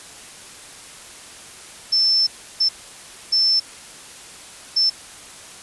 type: tone bursts at uneven times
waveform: sine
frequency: 5310 Hz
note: E8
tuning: 12 cents sharp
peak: -14 dBFS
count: 4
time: 1.92-2.27 / 2.6-2.69 / 3.32-3.6 / 4.76-4.9 s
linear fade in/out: 10 ms
effects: white hiss -40 dBFS RMS until 5.62 s + resampled to 24000 Hz

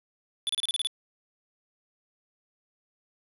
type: tone bursts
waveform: square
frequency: 3471 Hz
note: A7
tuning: 24 cents flat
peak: -26 dBFS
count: 8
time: 0.47-0.871 s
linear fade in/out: 0 ms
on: 23 ms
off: 31 ms
effects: resampled to 32000 Hz + 9-bit

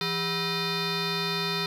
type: tone with frequency modulation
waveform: sine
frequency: 1884 Hz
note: A#6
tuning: 18 cents sharp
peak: -23 dBFS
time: 0.01-1.66 s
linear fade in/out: 2 ms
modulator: 572 Hz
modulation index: 4.8
effects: tanh soft clip ceiling -25 dBFS + 9-bit

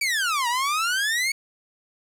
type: exponential two-way sweep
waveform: sawtooth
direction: down then up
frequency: 2355 to 932.3 to 2236 Hz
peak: -18 dBFS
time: 0.01-1.32 s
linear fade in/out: 5 ms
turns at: 0.48 s
effects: low-pass 12000 Hz 12 dB/octave + 8-bit

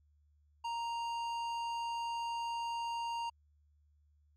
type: tone with tanh clipping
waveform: triangle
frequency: 932.3 Hz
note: A#5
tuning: in tune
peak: -37 dBFS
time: 0.64-3.3 s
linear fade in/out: 10 ms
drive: 17 dB
effects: added 74 Hz sine -66 dBFS peak until 4.36 s + MP3 96 kbps

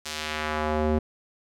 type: tone with band-pass filter sweep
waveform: square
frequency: 76.9 Hz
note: D#2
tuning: 20 cents flat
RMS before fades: -27 dBFS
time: 0.05-0.99 s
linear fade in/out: 10 ms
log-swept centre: 5800 to 320 Hz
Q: 0.88
effects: none

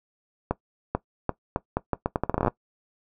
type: accelerating click train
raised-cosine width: 1 ms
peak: -9 dBFS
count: 18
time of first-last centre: 0.51-2.481 s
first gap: 440 ms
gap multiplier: 0.78
effects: noise-tail reverb RT60 0.1 s tail -18 dB re dry

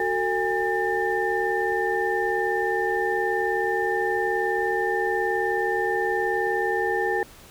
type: tone cluster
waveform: sine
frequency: 371.3 / 450.3 / 814 / 1791 Hz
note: F#4 / A4 / G#5 / A6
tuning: +6 / +40 / -35 / +30 cents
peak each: -27 dBFS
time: 0-7.23 s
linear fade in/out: 2 ms
effects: pink hiss -48 dBFS RMS until 7.5 s

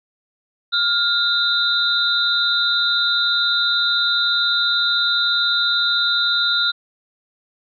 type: tone cluster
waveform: sine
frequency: 1406 / 3685 / 3983 Hz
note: F6 / A#7 / B7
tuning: +11 / -21 / +14 cents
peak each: -20 dBFS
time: 0.72-6.72 s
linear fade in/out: 20 ms
effects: none

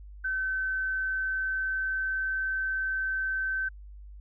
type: tone with pitch glide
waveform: sine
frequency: 1532 to 1540.9 Hz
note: G6 to G6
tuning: -40 to -30 cents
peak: -27 dBFS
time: 0.24-3.69 s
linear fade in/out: 10 ms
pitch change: +10 cents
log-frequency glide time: 0.82-2.48 s
effects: added 50 Hz sine -43 dBFS peak until 4.2 s

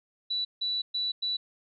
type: tone bursts at uneven times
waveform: sine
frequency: 3951 Hz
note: B7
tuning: in tune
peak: -27 dBFS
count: 4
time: 0.3-0.45 / 0.61-0.82 / 0.94-1.12 / 1.22-1.37 s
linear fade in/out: 10 ms
effects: none

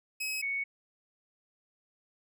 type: tone pair in turn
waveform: sawtooth / sine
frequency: 2550 / 2221 Hz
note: D#7 / C#7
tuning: +42 / +3 cents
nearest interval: major second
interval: 239 cents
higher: first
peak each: -29 / -30 dBFS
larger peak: first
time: 0.2-0.42 / 0.42-0.64 s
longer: neither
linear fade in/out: 10 ms
effects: none

